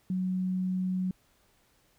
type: tone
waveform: sine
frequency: 185 Hz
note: F#3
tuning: in tune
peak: -27 dBFS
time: 0.1-1.11 s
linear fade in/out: 2 ms
effects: pink hiss -67 dBFS RMS until 1.98 s